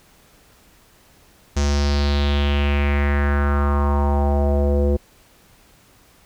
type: tone with low-pass filter sweep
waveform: square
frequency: 71.6 Hz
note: D2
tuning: 43 cents flat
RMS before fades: -18 dBFS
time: 1.56-4.97 s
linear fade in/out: 10 ms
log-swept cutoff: 6400 to 450 Hz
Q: 3.6
effects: pink hiss -53 dBFS RMS until 6.25 s